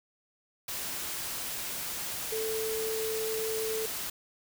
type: tone in noise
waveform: sine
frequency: 441 Hz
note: A4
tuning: 4 cents sharp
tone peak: -31 dBFS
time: 2.32-3.86 s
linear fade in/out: 5 ms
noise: white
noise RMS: -36 dBFS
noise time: 0.68-4.1 s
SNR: +2 dB
effects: none